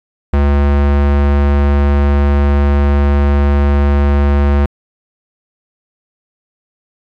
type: tone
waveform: square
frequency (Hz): 71.2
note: C#2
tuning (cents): +47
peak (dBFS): -9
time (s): 0.33-4.66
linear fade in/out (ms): 5
effects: low-pass 2000 Hz 12 dB/octave + 8-bit